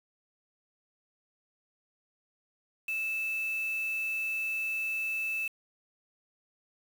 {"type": "tone with quantisation", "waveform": "sine", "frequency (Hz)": 2630, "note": "E7", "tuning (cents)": -5, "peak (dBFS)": -30, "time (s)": [2.88, 5.48], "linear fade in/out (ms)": 5, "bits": 7, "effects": []}